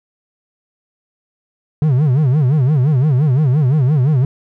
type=tone with vibrato; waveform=triangle; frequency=139.2 Hz; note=C#3; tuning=8 cents sharp; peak=-8 dBFS; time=1.82-4.25 s; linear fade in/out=2 ms; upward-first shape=sine; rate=5.8 Hz; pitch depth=220 cents each way; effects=none